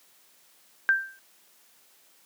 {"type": "tone with exponential decay", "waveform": "sine", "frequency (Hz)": 1573, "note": "G6", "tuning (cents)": 6, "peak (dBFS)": -15, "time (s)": [0.89, 1.19], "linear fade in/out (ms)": 0, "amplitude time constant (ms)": 64, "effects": ["white hiss -60 dBFS RMS until 2.25 s", "high-pass 200 Hz 12 dB/octave"]}